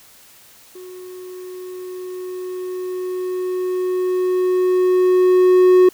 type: tone with level ramp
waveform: triangle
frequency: 366.6 Hz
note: F#4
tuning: 16 cents flat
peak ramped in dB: -32 to -5 dBFS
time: 0.75-5.89 s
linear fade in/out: 5 ms
effects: white hiss -47 dBFS RMS until 5.93 s